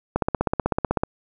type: click train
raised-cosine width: 1 ms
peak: -6 dBFS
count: 15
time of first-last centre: 0.16-1.035 s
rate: 16 Hz
effects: none